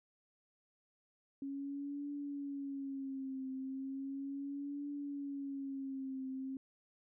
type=tone with vibrato; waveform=sine; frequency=275 Hz; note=C#4; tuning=14 cents flat; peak=-39 dBFS; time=1.42-6.57 s; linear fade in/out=2 ms; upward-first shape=triangle; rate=0.36 Hz; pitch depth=81 cents each way; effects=none